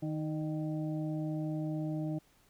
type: harmonic tone with a mistuned harmonic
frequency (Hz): 155.56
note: D#3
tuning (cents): 0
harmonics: 1 / 2 / 4 / 5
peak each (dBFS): -35 / -36 / -44 / -52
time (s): 0.02-2.19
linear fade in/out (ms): 10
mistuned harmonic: 4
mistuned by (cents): -30
effects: pink hiss -67 dBFS RMS until 2.49 s